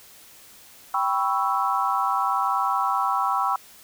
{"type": "chord", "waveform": "sine", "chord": "C# half-diminished seventh", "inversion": "second", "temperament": "equal", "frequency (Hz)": [784, 987.8, 1108.7, 1318.5], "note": ["G5", "B5", "C#6", "E6"], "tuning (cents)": [0, 0, 0, 0], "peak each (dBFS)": -26, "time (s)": [0.94, 3.56], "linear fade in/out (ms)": 2, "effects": ["white hiss -49 dBFS RMS until 3.83 s"]}